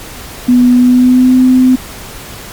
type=tone with pitch glide; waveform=sine; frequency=246.9 to 255.6 Hz; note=B3 to C4; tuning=0 to -40 cents; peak=-3 dBFS; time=0.48-1.76 s; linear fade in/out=10 ms; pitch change=+60 cents; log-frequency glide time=0.76-1.35 s; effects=pink hiss -28 dBFS RMS until 2.52 s + MP3 96 kbps